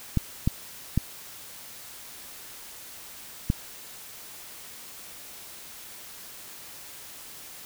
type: clicks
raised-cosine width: 5 ms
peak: -9 dBFS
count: 4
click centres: 0.173 / 0.475 / 0.976 / 3.501 s
effects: white hiss -44 dBFS RMS until 7.65 s